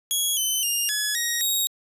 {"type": "tone with pitch steps", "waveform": "10% pulse", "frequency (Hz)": [3329, 3049, 2817, 1697, 1885, 3775], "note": ["G#7", "G7", "F7", "G#6", "A#6", "A#7"], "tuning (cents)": [3, -49, 14, 37, 19, 21], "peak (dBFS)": -14, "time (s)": [0.11, 1.67], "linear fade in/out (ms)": 0, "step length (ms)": 260, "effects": ["resampled to 32000 Hz"]}